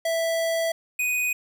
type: tone pair in turn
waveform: square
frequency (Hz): 659.3 / 2489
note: E5 / D#7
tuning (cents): 0 / 0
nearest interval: octave + major seventh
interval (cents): 2300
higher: second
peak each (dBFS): -23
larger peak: neither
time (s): 0.05-0.72 / 0.99-1.33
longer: first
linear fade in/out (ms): 5
effects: 10-bit